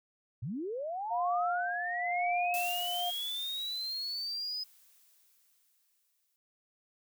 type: linear sweep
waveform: sine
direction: up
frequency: 98 to 5050 Hz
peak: -34 dBFS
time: 0.42-4.64 s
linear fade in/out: 10 ms
type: tone with tremolo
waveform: sine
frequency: 708 Hz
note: F5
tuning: 23 cents sharp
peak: -28 dBFS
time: 1.1-3.11 s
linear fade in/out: 20 ms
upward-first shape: sine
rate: 1 Hz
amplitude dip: 60%
type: noise with exponential decay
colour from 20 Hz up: blue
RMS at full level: -38 dBFS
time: 2.54-6.36 s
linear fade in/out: 0 ms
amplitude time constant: 830 ms
effects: none